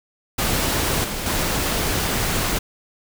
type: noise with level steps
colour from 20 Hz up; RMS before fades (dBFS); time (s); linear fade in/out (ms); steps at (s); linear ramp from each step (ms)
pink; -21 / -27 / -22; 0.38-2.59; 10; 1.04 / 1.26; 2
effects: none